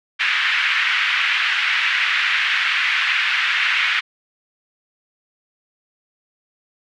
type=band-pass noise; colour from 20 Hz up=white; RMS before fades=-19 dBFS; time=0.19-4.01 s; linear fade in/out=20 ms; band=1500 to 2700 Hz; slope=24 dB/octave; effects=none